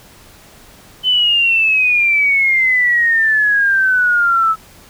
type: exponential sweep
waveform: sine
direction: down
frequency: 3048 to 1298 Hz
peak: -10 dBFS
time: 1.03-4.56 s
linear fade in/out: 50 ms
effects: pink hiss -43 dBFS RMS until 4.89 s